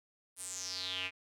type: tone with band-pass filter sweep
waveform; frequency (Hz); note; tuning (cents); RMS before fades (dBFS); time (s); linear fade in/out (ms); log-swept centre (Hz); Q
square; 92.5; F#2; 0; -40; 0.36-1.11; 50; 10000 to 2400; 6.1
effects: none